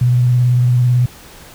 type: tone with vibrato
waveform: sine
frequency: 123.47 Hz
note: B2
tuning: in tune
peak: -9 dBFS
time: 0.01-1.06 s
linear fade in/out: 5 ms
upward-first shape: square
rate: 18 Hz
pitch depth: 21 cents each way
effects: pink hiss -39 dBFS RMS until 1.54 s